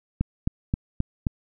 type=click train; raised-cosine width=5 ms; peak=-10 dBFS; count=5; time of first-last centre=0.21-1.268 s; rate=3.78 Hz; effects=none